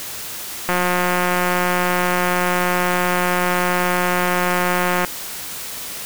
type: click train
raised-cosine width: 0.5 ms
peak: -4 dBFS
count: 781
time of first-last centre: 0.69-5.048 s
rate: 179 Hz
effects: white hiss -30 dBFS RMS until 6.05 s